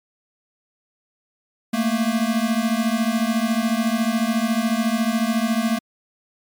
square beating tone pair, 219.8 / 233.8 Hz, A3 / A#3, -2 / +5 cents, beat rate 14 Hz, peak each -22 dBFS, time 1.73-5.79 s, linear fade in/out 10 ms, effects MP3 96 kbps

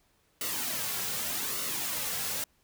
white noise with flanger, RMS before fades -33 dBFS, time 0.41-2.44 s, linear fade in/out 2 ms, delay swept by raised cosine 1.2 to 3.3 ms, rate 0.84 Hz, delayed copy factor -0.55, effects pink hiss -69 dBFS RMS until 2.63 s

